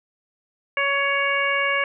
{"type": "harmonic tone", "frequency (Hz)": 559, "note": "C#5", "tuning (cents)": 14, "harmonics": [1, 2, 3, 4, 5], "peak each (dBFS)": [-27, -26, -25, -23, -29], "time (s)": [0.77, 1.84], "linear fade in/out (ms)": 2, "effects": []}